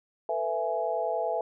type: tone cluster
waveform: sine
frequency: 450.9 / 501 / 665 / 834 Hz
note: A4 / B4 / E5 / G#5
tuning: +42 / +25 / +15 / +7 cents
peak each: -35 / -33 / -29 / -33 dBFS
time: 0.29-1.41 s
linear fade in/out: 2 ms
effects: none